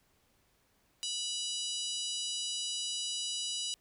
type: harmonic tone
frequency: 980 Hz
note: B5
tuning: 14 cents flat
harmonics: 3 / 4 / 5 / 6 / 7 / 8 / 9 / 10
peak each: -38 / -40 / -42 / -44 / -45 / -46 / -47 / -48 dBFS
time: 1.03-3.74 s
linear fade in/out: 0 ms
effects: pink hiss -71 dBFS RMS until 3.8 s